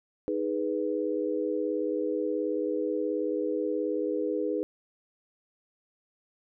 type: chord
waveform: sine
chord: G# minor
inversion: second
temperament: equal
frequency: 311.1 / 415.3 / 493.9 Hz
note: D#4 / G#4 / B4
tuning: 0 / 0 / 0 cents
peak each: -31 dBFS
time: 0.28-4.63 s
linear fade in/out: 0 ms
effects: none